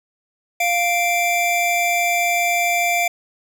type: tone pair together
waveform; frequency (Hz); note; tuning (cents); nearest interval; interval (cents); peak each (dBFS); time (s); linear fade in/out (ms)
square; 698.5 / 2345; F5 / D7; 0 / -3; octave + major sixth; 2097; -20; 0.6-3.08; 5
effects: none